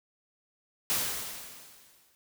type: noise with exponential decay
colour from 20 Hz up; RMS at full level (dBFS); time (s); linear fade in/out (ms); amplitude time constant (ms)
white; -27; 0.9-2.15; 0; 270
effects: none